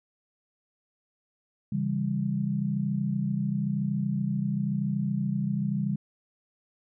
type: chord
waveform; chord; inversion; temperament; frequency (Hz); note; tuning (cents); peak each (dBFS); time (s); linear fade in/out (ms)
sine; C# diminished; none; just; 138.59 / 166.31 / 199.57; C#3 / E3 / G3; 0 / +16 / +31; -30 / -32 / -28; 1.72-5.96; 5
effects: none